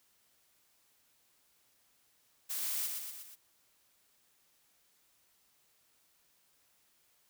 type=noise with echo; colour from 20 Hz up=blue; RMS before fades=-37 dBFS; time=2.49-2.88 s; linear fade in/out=20 ms; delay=120 ms; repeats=4; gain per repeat=-4 dB; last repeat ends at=3.36 s; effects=white hiss -71 dBFS RMS until 7.29 s